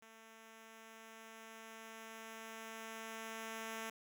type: tone with level ramp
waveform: 5% pulse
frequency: 223.4 Hz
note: A3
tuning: 27 cents sharp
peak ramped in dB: -47 to -31 dBFS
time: 0.02-3.9 s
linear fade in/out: 5 ms
effects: none